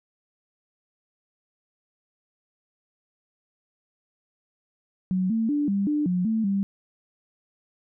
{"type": "tone with pitch steps", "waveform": "sine", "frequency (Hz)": [185.4, 224.4, 292.2, 198.8, 297.5, 180.2, 221.8, 197.3], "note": ["F#3", "A3", "D4", "G3", "D4", "F#3", "A3", "G3"], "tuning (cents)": [4, 34, -9, 25, 22, -45, 14, 11], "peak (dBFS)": -21, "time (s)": [5.11, 6.63], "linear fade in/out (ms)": 0, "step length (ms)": 190, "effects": []}